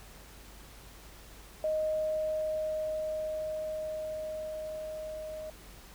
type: tone with level ramp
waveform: sine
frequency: 622.3 Hz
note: D#5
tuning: in tune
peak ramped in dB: -27 to -38 dBFS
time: 1.64-5.5 s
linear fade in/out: 2 ms
effects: added 50 Hz sine -53 dBFS peak until 5.94 s + pink hiss -53 dBFS RMS until 5.94 s